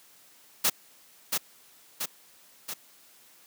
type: noise with echo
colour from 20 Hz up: white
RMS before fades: -23 dBFS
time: 0.64-0.7 s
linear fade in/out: 10 ms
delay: 680 ms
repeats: 3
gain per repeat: -4 dB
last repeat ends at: 2.74 s
effects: white hiss -57 dBFS RMS until 3.46 s + high-pass 150 Hz 12 dB/octave